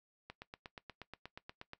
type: click train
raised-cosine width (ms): 0.3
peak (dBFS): -30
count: 13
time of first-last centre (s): 0.3-1.734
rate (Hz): 8.37
effects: noise-tail reverb RT60 0.1 s tail -18 dB re dry